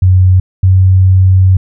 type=tone pair in turn; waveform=sine; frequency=92.5 / 93.79 Hz; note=F#2 / F#2; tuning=0 / +24 cents; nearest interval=unison; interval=24 cents; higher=second; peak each=-3 dBFS; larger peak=neither; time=0.02-0.4 / 0.63-1.57 s; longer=second; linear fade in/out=5 ms; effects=none